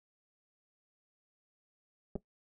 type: clicks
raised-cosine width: 2 ms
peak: -25 dBFS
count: 2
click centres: 2.155 / 2.16 s
effects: noise-tail reverb RT60 0.1 s tail -17 dB re dry